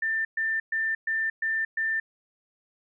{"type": "tone bursts", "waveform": "sine", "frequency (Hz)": 1787, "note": "A6", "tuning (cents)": 26, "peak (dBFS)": -24, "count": 6, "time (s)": [0.02, 2], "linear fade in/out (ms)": 5, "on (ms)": 230, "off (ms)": 120, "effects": []}